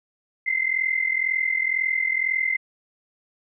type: tone pair together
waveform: sine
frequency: 2051 / 2093 Hz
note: C7 / C7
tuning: -35 / 0 cents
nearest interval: unison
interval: 35 cents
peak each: -24 / -23 dBFS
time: 0.46-2.57 s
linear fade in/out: 10 ms
effects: none